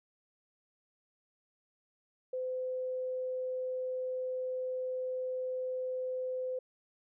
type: tone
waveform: sine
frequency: 511 Hz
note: C5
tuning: 41 cents flat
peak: -33 dBFS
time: 2.33-6.59 s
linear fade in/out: 5 ms
effects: none